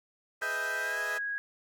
15% pulse chord, E major seventh, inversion first, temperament equal, 415.3 / 493.9 / 622.3 / 659.3 Hz, G#4 / B4 / D#5 / E5, 0 / 0 / 0 / 0 cents, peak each -37 / -35 / -34 / -35 dBFS, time 0.41-1.19 s, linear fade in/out 20 ms
sine tone with pitch glide, 1568 to 1651.7 Hz, G6 to G#6, 0 to -10 cents, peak -31 dBFS, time 0.42-1.38 s, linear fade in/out 0 ms, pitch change +90 cents, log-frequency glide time 0.81-0.98 s
effects none

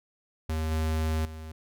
square tone with level steps, 79.1 Hz, D#2, 29 cents sharp, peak -28 / -26 / -39 dBFS, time 0.49-1.52 s, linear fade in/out 5 ms, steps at 0.71 / 1.25 s, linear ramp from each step 5 ms, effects none

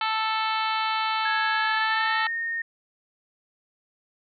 harmonic tone, 440 Hz, A4, in tune, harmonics 2 / 3 / 4 / 5 / 6 / 7 / 8 / 9 / 10, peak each -27 / -28 / -35 / -34 / -35 / -35 / -39 / -37 / -41 dBFS, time 0.01-2.27 s, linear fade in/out 2 ms
sine tone with pitch glide, 1669 to 1841.2 Hz, G#6 to A#6, +8 to -22 cents, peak -26 dBFS, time 1.25-2.62 s, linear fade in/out 5 ms, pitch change +170 cents, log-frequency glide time 1.52-2.18 s
effects none

